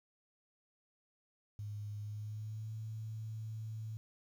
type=tone with pitch glide; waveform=sine; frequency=104.2 to 110.08 Hz; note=G#2 to A2; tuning=+6 to +1 cents; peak=-40 dBFS; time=1.59-3.97 s; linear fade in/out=0 ms; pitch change=+95 cents; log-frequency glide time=1.98-2.73 s; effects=11-bit